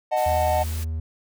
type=chord; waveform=triangle; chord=D# diminished; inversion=none; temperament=equal with one note detuned; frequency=616.5 / 740 / 880 Hz; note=D#5 / F#5 / A5; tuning=-16 / 0 / 0 cents; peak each=-21 / -21 / -25 dBFS; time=0.11-0.64 s; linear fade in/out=20 ms
type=noise; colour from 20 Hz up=white; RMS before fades=-38 dBFS; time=0.16-0.85 s; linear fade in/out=20 ms
type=tone with vibrato; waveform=triangle; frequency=79.7 Hz; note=D#2; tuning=42 cents sharp; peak=-23 dBFS; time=0.26-1 s; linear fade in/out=5 ms; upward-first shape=triangle; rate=2.2 Hz; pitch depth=11 cents each way
effects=none

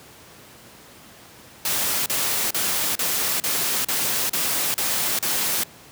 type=noise bursts; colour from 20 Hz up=white; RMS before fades=-23 dBFS; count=9; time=1.65-5.636 s; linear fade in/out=2 ms; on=410 ms; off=37 ms; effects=pink hiss -46 dBFS RMS until 5.91 s + high-pass 100 Hz 12 dB/octave

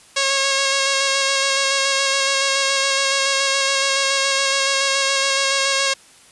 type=tone with vibrato; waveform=5% pulse; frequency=546 Hz; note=C#5; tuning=26 cents flat; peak=-5 dBFS; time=0.16-5.94 s; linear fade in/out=10 ms; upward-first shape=square; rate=7.1 Hz; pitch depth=13 cents each way; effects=white hiss -48 dBFS RMS until 6.31 s + resampled to 24000 Hz

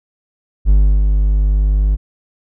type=tone with ADSR envelope; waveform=triangle; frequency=50.2 Hz; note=G1; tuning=42 cents sharp; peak=-4 dBFS; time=0.65-1.97 s; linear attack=43 ms; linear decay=320 ms; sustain=-4 dB; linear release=31 ms; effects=none

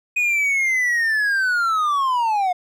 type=linear sweep; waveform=triangle; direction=down; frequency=2489 to 707 Hz; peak=-15 dBFS; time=0.16-2.53 s; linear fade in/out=10 ms; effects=none

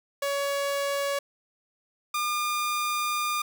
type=tone pair in turn; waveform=sawtooth; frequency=562 / 1207.5 Hz; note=C#5 / D6; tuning=+24 / +48 cents; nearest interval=octave + minor second; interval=1324 cents; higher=second; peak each=-22 dBFS; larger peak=neither; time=0.22-1.19 / 2.14-3.42 s; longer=second; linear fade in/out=5 ms; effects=none

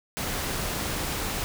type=noise; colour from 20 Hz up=pink; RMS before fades=-30 dBFS; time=0.17-1.44 s; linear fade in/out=0 ms; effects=none

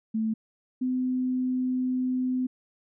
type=tone pair in turn; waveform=sine; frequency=220.7 / 254.7 Hz; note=A3 / C4; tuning=+5 / -46 cents; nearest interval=major second; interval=249 cents; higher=second; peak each=-24 dBFS; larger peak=neither; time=0.14-0.34 / 0.81-2.47 s; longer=second; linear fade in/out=10 ms; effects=none

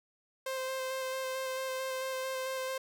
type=tone with vibrato; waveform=sawtooth; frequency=523.3 Hz; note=C5; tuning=in tune; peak=-30 dBFS; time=0.46-2.78 s; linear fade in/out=5 ms; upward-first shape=square; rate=4.5 Hz; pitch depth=11 cents each way; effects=none

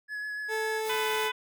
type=tone with vibrato; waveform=triangle; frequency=1694 Hz; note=G#6; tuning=34 cents sharp; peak=-31 dBFS; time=0.08-0.82 s; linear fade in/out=50 ms; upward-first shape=sine; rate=6.9 Hz; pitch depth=14 cents each way
type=tone with pitch glide; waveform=30% pulse; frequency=439.1 to 434.1 Hz; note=A4 to A4; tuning=-4 to -23 cents; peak=-27 dBFS; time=0.48-1.32 s; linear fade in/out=50 ms; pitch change=-19 cents; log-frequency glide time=0.74-1.1 s
type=noise; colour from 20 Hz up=white; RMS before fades=-41 dBFS; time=0.83-1.3 s; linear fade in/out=50 ms
type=harmonic tone; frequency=499.7 Hz; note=B4; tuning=20 cents sharp; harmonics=2 / 3 / 4 / 5 / 6 / 7; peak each=-34 / -36 / -37 / -38 / -39 / -39 dBFS; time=0.89-1.32 s; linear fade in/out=10 ms
effects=none

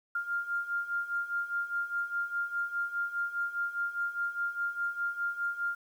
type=beating tone pair; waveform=sine; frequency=1396.9 / 1401.8 Hz; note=F6 / F6; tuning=0 / +6 cents; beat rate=4.9 Hz; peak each=-36 / -32 dBFS; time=0.15-5.75 s; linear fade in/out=5 ms; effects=10-bit

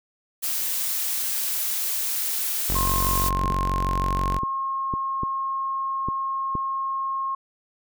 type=noise; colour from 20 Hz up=blue; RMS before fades=-26 dBFS; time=0.42-3.3 s; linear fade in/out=20 ms
type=tone; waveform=sawtooth; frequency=46.25 Hz; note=F#1; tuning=in tune; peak=-20 dBFS; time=2.69-4.39 s; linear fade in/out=10 ms
type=tone with pitch glide; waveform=sine; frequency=1065 to 1076.8 Hz; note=C6 to C6; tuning=+30 to +49 cents; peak=-24 dBFS; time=2.75-7.35 s; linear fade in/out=5 ms; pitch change=+19 cents; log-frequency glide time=3.91-4.51 s
type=clicks; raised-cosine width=3 ms; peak=-16 dBFS; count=7; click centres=3.445 / 3.505 / 4.434 / 4.938 / 5.234 / 6.086 / 6.553 s
effects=none

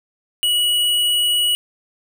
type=tone with hard clipping; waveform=triangle; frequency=2923 Hz; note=F#7; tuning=22 cents flat; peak=-16 dBFS; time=0.43-1.55 s; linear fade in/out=0 ms; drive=17 dB; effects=none

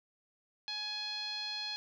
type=tone with low-pass filter; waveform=10% pulse; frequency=840 Hz; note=G#5; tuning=19 cents sharp; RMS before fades=-39 dBFS; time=0.68-1.76 s; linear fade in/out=0 ms; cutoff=4200 Hz; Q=5.8; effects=none

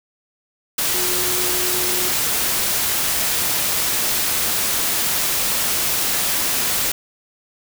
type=tone in noise; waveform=sine; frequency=362.3 Hz; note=F#4; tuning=36 cents flat; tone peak=-28 dBFS; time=0.94-2.09 s; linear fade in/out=5 ms; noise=white; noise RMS=-20 dBFS; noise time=0.78-6.92 s; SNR=-11 dB; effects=none

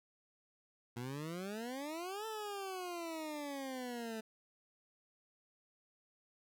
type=exponential two-way sweep; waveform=20% pulse; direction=up then down; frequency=116.54 to 446 to 218.2 Hz; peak=-36 dBFS; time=0.96-4.21 s; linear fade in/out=10 ms; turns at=2.26 s; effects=none

